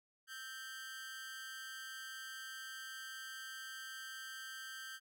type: tone with amplitude modulation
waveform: sawtooth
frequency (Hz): 1568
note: G6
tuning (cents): 0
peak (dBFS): -39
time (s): 0.27-5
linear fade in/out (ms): 50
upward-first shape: sine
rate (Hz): 255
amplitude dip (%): 75
effects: none